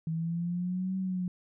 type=linear two-way sweep; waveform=sine; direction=up then down; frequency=160 to 190 to 179.1 Hz; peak=-29 dBFS; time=0.07-1.28 s; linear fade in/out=2 ms; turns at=0.97 s; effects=none